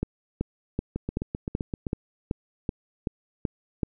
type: two click trains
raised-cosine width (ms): 3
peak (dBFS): -13 / -16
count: 11 / 8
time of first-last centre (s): 0.03-3.832 / 0.96-1.868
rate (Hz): 2.63 / 7.71
effects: none